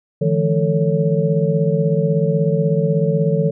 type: tone cluster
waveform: sine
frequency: 151.5 / 167.8 / 212.7 / 444.6 / 558 Hz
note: D#3 / E3 / G#3 / A4 / C#5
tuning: -46 / +31 / +42 / +18 / +11 cents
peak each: -19 / -18 / -27 / -20 / -23 dBFS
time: 0.21-3.51 s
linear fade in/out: 10 ms
effects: none